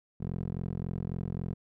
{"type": "tone with band-pass filter", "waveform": "15% pulse", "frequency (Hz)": 43.66, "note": "F1", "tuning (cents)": 0, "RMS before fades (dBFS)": -35, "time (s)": [0.2, 1.54], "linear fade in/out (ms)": 10, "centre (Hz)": 190, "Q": 1.2, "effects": []}